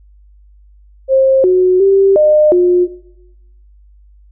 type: tone with pitch steps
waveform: sine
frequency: 532 / 367.4 / 390.9 / 607 / 357 Hz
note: C5 / F#4 / G4 / D#5 / F4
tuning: +29 / -12 / -5 / -43 / +38 cents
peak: -6 dBFS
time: 1.08-2.88 s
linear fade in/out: 50 ms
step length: 360 ms
effects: noise-tail reverb RT60 0.9 s tail -17 dB re dry + added 50 Hz sine -41 dBFS peak until 4.31 s